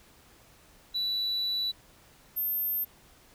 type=tone pair in turn; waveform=sine; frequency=3951 / 13290 Hz; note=B7 / G#9; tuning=0 / 0 cents; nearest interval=octave + major sixth; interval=2100 cents; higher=second; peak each=-25 dBFS; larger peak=neither; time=0.94-1.72 / 2.36-2.85 s; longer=first; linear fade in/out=20 ms; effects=tanh soft clip ceiling -26 dBFS + pink hiss -58 dBFS RMS until 3.34 s